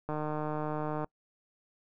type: click train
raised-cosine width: 1 ms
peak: -21 dBFS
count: 146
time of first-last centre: 0.09-1.044 s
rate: 152 Hz
effects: noise-tail reverb RT60 0.1 s tail -25 dB re dry